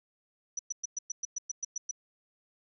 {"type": "tone bursts", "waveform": "sine", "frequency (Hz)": 5920, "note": "F#8", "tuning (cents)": 0, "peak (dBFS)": -31, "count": 11, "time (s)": [0.57, 1.912], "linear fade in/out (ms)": 5, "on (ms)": 22, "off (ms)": 110, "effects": []}